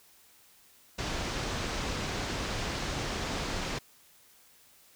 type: low-pass noise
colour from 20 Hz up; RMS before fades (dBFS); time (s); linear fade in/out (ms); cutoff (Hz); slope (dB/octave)
pink; -34; 0.98-3.79; 10; 6700; 24
effects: white hiss -60 dBFS RMS until 4.95 s